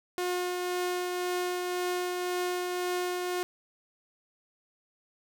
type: tone with tremolo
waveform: sawtooth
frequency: 359.2 Hz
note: F4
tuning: 49 cents sharp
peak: -24 dBFS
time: 0.18-3.43 s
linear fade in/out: 0 ms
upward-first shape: triangle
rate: 1.9 Hz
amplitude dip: 30%
effects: none